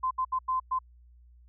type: tone bursts at uneven times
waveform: sine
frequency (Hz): 1032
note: C6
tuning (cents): -24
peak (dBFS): -25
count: 5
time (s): 0.03-0.11 / 0.18-0.25 / 0.32-0.39 / 0.48-0.6 / 0.71-0.79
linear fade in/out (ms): 10
effects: added 60 Hz sine -53 dBFS peak until 1.48 s